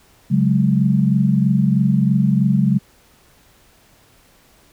sine chord, C# suspended fourth, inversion none, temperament just, 138.59 / 184.79 / 207.9 Hz, C#3 / F#3 / G#3, 0 / -2 / +2 cents, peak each -17 dBFS, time 0.3-2.79 s, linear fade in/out 20 ms, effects pink hiss -53 dBFS RMS until 4.72 s

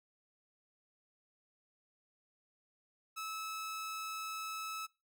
sawtooth tone, 1300 Hz, E6, 24 cents flat, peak -36 dBFS, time 3.16-4.87 s, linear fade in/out 20 ms, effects noise-tail reverb RT60 0.3 s tail -24 dB re dry

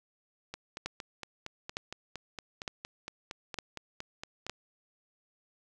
two click trains, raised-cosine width 0.2 ms, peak -22 / -17 dBFS, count 18 / 5, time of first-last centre 0.54-4.466 / 0.86-4.496 s, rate 4.33 / 1.1 Hz, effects none

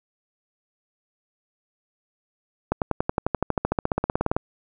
accelerating click train, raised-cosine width 1 ms, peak -7 dBFS, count 24, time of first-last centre 2.72-4.365 s, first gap 98 ms, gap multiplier 0.97, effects none

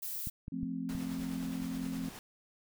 violet noise, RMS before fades -39 dBFS, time 0.02-0.3 s, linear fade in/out 10 ms
clicks, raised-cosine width 5 ms, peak -28 dBFS, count 4, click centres 0.272 / 0.481 / 0.631 / 0.951 s
sine chord, F major, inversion none, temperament equal, 174.61 / 220 / 261.6 Hz, F3 / A3 / C4, 0 / 0 / 0 cents, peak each -40 / -41 / -37 dBFS, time 0.52-2.09 s, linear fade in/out 5 ms
pink noise with tremolo, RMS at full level -47 dBFS, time 0.89-2.19 s, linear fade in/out 0 ms, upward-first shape sine, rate 9.6 Hz, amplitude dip 30%
effects none

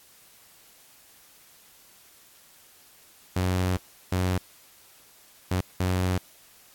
sawtooth tone bursts at uneven times, 91.8 Hz, F#2, 13 cents flat, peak -19 dBFS, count 4, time 3.36-3.77 / 4.12-4.38 / 5.51-5.61 / 5.8-6.18 s, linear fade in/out 5 ms, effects white hiss -55 dBFS RMS until 6.74 s + AAC 64 kbps

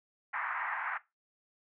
white band-pass noise, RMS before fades -36 dBFS, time 0.33-0.98 s, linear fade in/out 10 ms, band 810 to 2000 Hz, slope 48 dB/octave, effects noise-tail reverb RT60 0.2 s tail -17 dB re dry

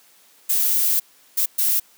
violet noise bursts at uneven times, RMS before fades -19 dBFS, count 3, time 0.49-1 / 1.37-1.46 / 1.58-1.8 s, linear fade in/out 10 ms, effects white hiss -54 dBFS RMS until 1.97 s + high-pass 200 Hz 12 dB/octave

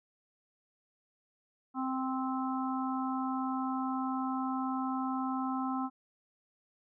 harmonic tone, 261.6 Hz, C4, in tune, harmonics 1 / 3 / 4 / 5, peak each -33 / -38 / -39 / -40 dBFS, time 1.74-5.9 s, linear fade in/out 50 ms, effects none

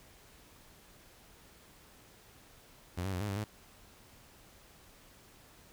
sawtooth tone with pitch steps, 88.9 / 96.9 / 89.5 / 104.4 / 98.4 / 106.4 Hz, F2 / G2 / F2 / G#2 / G2 / G#2, +31 / -20 / +43 / +10 / +7 / +42 cents, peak -30 dBFS, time 2.97-3.444 s, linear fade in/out 10 ms, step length 79 ms, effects pink hiss -59 dBFS RMS until 5.72 s

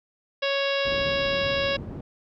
harmonic tone, 554.4 Hz, C#5, in tune, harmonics 1 / 2 / 3 / 4 / 5 / 6 / 7 / 8 / 9 / 10, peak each -25 / -34 / -32 / -35 / -31 / -34 / -34 / -46 / -38 / -46 dBFS, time 0.42-1.77 s, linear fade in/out 10 ms
white low-pass noise, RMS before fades -36 dBFS, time 0.85-2.01 s, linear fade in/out 5 ms, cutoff 270 Hz, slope 12 dB/octave
effects none

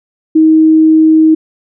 sine tone, 316.2 Hz, D#4, 28 cents sharp, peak -3 dBFS, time 0.35-1.35 s, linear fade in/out 10 ms, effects none

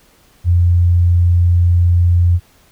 sine tone, 87.31 Hz, F2, in tune, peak -8 dBFS, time 0.44-2.4 s, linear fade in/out 50 ms, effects pink hiss -51 dBFS RMS until 2.71 s

